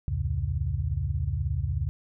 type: tone cluster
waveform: sine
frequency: 68.2 / 84.8 / 107.2 / 137.3 Hz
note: C#2 / E2 / A2 / C#3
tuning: -28 / +50 / -45 / -16 cents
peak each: -31 / -29 / -33 / -32 dBFS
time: 0.08-1.89 s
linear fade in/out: 0 ms
effects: none